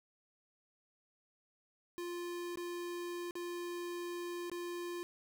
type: tone with dropouts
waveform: square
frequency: 349.2 Hz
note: F4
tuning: in tune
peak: -40 dBFS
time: 1.98-5.03 s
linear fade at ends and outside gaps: 0 ms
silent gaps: 2.557-2.573 / 3.309-3.354 / 4.498-4.516 s
effects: none